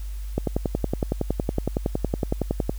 click train, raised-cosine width 2 ms, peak -9 dBFS, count 26, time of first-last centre 0.38-2.695 s, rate 10.8 Hz, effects added 50 Hz sine -29 dBFS peak until 2.78 s + white hiss -51 dBFS RMS until 2.78 s

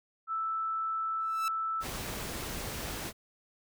sine tone, 1318.5 Hz, E6, in tune, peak -30 dBFS, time 0.27-1.85 s, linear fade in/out 50 ms
sawtooth tone with exponential growth, 1318.5 Hz, E6, in tune, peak -27 dBFS, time 1.2-1.48 s, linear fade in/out 1 ms, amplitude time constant 59 ms
pink noise, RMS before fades -38 dBFS, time 1.8-3.13 s, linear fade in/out 50 ms
effects none

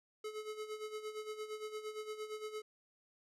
square tone with tremolo, 429.1 Hz, A4, 43 cents flat, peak -40 dBFS, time 0.24-2.62 s, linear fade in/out 5 ms, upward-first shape sine, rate 8.7 Hz, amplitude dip 70%, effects low-pass 10000 Hz 12 dB/octave

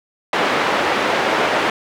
pink band-pass noise, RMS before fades -18 dBFS, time 0.33-1.7 s, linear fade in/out 2 ms, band 390 to 2400 Hz, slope 12 dB/octave, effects none

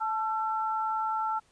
sine tone pair together, 875.4 / 1345 Hz, A5 / E6, -9 / +34 cents, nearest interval perfect fifth, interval 743 cents, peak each -29 / -31 dBFS, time 0-1.4 s, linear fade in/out 20 ms, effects pink hiss -65 dBFS RMS until 1.51 s + resampled to 22050 Hz

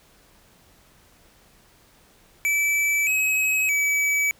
square tone with pitch steps, 2310 / 2552 / 2288 Hz, D7 / D#7 / D7, -29 / +43 / -46 cents, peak -20 dBFS, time 2.45-4.31 s, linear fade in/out 0 ms, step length 620 ms, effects pink hiss -56 dBFS RMS until 4.39 s

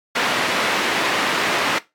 white band-pass noise, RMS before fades -20 dBFS, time 0.15-1.79 s, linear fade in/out 10 ms, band 210 to 2400 Hz, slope 12 dB/octave, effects noise-tail reverb RT60 0.2 s tail -17 dB re dry + MP3 96 kbps

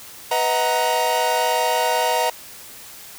45% pulse chord, B major seventh, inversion none, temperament equal with one note detuned, 493.9 / 635.3 / 740 / 932.3 Hz, B4 / D#5 / F#5 / A#5, 0 / +36 / 0 / 0 cents, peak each -25 / -24 / -25 / -21 dBFS, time 0.31-2.3 s, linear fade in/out 5 ms, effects white hiss -40 dBFS RMS until 3.18 s

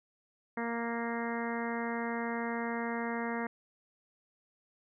harmonic tone, 233.1 Hz, A#3, in tune, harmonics 1 / 2 / 3 / 4 / 5 / 6 / 7 / 8 / 9, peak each -36 / -39 / -42 / -41 / -45 / -46 / -45 / -43 / -46 dBFS, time 0.57-3.47 s, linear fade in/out 5 ms, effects none

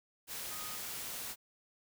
sine tone in noise, 1244.5 Hz, D#6, in tune, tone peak -49 dBFS, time 0.49-0.79 s, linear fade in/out 50 ms, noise white, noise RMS -42 dBFS, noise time 0.27-1.36 s, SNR -10 dB, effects none

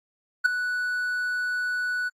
triangle tone with ADSR envelope, 1480 Hz, F#6, in tune, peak -11 dBFS, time 0.44-2.1 s, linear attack 18 ms, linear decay 7 ms, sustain -12 dB, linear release 26 ms, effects AAC 48 kbps

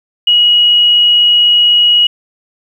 sine tone, 2904 Hz, F#7, 33 cents flat, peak -5 dBFS, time 0.27-2.07 s, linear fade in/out 5 ms, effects 7-bit

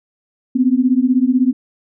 sine beating tone pair, 246.9 / 262.9 Hz, B3 / C4, 0 / +8 cents, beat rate 16 Hz, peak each -14 dBFS, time 0.55-1.53 s, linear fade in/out 10 ms, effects none

